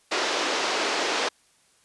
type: band-pass noise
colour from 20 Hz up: pink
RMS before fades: -26 dBFS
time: 0.11-1.29 s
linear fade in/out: 10 ms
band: 350 to 6000 Hz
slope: 24 dB/octave
effects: white hiss -62 dBFS RMS until 1.84 s + resampled to 24000 Hz